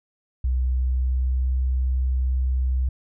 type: tone with pitch glide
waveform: sine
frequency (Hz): 63.2 to 64.12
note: B1 to C2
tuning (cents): +41 to -34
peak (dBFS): -19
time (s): 0.44-2.89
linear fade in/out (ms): 5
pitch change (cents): +25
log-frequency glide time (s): 0.54-1.53
effects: none